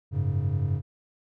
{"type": "chord", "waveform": "triangle", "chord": "F# suspended second", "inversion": "none", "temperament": "equal", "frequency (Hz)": [92.5, 103.83, 138.59], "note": ["F#2", "G#2", "C#3"], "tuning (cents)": [0, 0, 0], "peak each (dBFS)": -26, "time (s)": [0.11, 0.82], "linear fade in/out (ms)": 50, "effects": []}